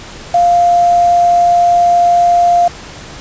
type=tone with quantisation; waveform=sine; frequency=698.5 Hz; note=F5; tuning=in tune; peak=-6 dBFS; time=0.34-2.68 s; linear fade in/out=5 ms; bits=4; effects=pink hiss -31 dBFS RMS until 3.2 s + resampled to 16000 Hz